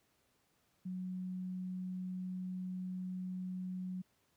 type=tone; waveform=sine; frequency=184 Hz; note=F#3; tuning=9 cents flat; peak=-38 dBFS; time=0.85-4.02 s; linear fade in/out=10 ms; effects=pink hiss -75 dBFS RMS until 4.36 s + high-pass 80 Hz 12 dB/octave